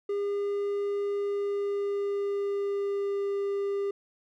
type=tone with pitch glide; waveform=triangle; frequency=404.7 to 399.6 Hz; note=G#4 to G4; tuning=-45 to +33 cents; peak=-25 dBFS; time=0.09-3.91 s; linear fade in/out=5 ms; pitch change=-22 cents; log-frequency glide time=1.15-3.31 s; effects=none